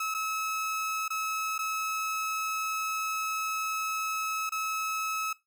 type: tone with dropouts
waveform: 30% pulse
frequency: 1293 Hz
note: E6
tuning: 34 cents flat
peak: -27 dBFS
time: 0-5.33 s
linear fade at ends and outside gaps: 5 ms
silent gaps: 0.142-0.146 / 1.081-1.103 / 1.581-1.589 / 4.494-4.52 s
effects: noise-tail reverb RT60 0.2 s tail -19 dB re dry

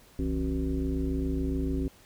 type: tone with frequency modulation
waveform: sine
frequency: 168 Hz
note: E3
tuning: 33 cents sharp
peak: -26 dBFS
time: 0.19-1.88 s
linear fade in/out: 2 ms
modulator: 103 Hz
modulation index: 1.8
effects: pink hiss -57 dBFS RMS until 2.05 s

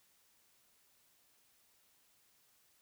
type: silence
effects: white hiss -71 dBFS RMS until 2.81 s

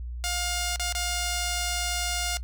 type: tone with dropouts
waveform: 5% pulse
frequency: 709 Hz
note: F5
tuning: 26 cents sharp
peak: -16 dBFS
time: 0.24-2.37 s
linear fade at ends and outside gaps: 0 ms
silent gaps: 0.76-0.796 / 0.925-0.95 s
effects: noise-tail reverb RT60 0.1 s tail -18 dB re dry + added 60 Hz sine -32 dBFS peak until 2.43 s

